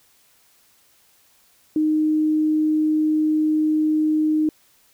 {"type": "tone", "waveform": "sine", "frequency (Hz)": 308.9, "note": "D#4", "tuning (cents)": -12, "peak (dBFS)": -16, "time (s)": [1.76, 4.49], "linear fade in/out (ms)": 2, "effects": ["white hiss -58 dBFS RMS until 4.93 s"]}